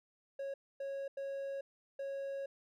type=tone bursts at uneven times; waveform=triangle; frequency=550 Hz; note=C#5; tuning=14 cents flat; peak=-36 dBFS; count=4; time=0.39-0.54 / 0.8-1.08 / 1.17-1.61 / 1.99-2.46 s; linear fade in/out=5 ms; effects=none